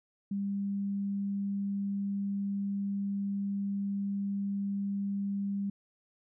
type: tone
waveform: sine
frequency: 199.3 Hz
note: G3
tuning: 29 cents sharp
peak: -30 dBFS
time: 0.31-5.7 s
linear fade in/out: 5 ms
effects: none